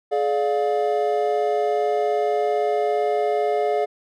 triangle chord, D diminished, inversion second, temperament just, 422.9 / 587.3 / 704.8 Hz, Ab4 / D5 / F5, +31 / 0 / +16 cents, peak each -20 / -23 / -21 dBFS, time 0.11-3.86 s, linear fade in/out 20 ms, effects none

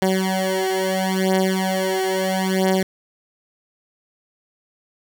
15% pulse beating tone pair, 188.6 / 189.35 Hz, F#3 / F#3, +33 / +40 cents, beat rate 0.75 Hz, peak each -15 dBFS, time 0.02-2.83 s, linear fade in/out 2 ms, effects none

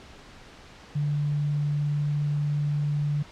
sine tone, 146.6 Hz, D3, 3 cents flat, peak -23 dBFS, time 0.95-3.23 s, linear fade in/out 10 ms, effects pink hiss -48 dBFS RMS until 3.31 s + low-pass 5000 Hz 12 dB/octave

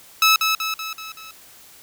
15% pulse tone with echo, 1300 Hz, E6, 24 cents flat, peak -6 dBFS, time 0.22-0.36 s, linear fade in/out 2 ms, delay 190 ms, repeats 5, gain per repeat -5 dB, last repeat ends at 1.31 s, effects white hiss -47 dBFS RMS until 1.82 s

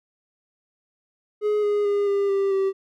triangle tone with pitch steps, 420 / 413.3 / 406.6 / 400.1 / 393.7 / 387.4 Hz, G#4 / G#4 / G#4 / G4 / G4 / G4, +19 / -8 / -37 / +35 / +8 / -20 cents, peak -17 dBFS, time 1.41-2.73 s, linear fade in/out 50 ms, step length 220 ms, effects none

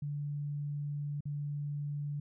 sine tone with dropouts, 145.4 Hz, D3, 17 cents flat, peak -34 dBFS, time 0.02-2.2 s, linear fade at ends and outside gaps 5 ms, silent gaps 1.207-1.254 s, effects none

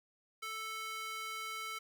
square tone with high-pass filter, 440 Hz, A4, in tune, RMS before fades -42 dBFS, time 0.42-1.79 s, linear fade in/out 10 ms, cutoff 1600 Hz, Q 1.9, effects none

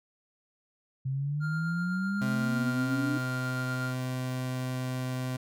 sine exponential sweep, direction up, 130.81 to 295.3 Hz, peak -28 dBFS, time 1.05-3.18 s, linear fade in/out 10 ms
triangle tone with tremolo, 1400 Hz, F6, 4 cents sharp, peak -32 dBFS, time 1.4-3.95 s, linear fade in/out 50 ms, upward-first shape sine, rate 7.9 Hz, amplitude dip 25%
30% pulse tone with pitch glide, 130.6 to 128.06 Hz, C3 to C3, -3 to -37 cents, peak -28 dBFS, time 2.21-5.37 s, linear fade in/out 10 ms, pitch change -34 cents, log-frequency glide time 2.32-2.73 s
effects none

